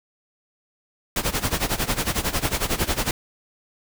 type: noise with tremolo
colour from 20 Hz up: pink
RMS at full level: -21 dBFS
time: 1.16-3.11 s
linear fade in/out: 2 ms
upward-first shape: sine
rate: 11 Hz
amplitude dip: 85%
effects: none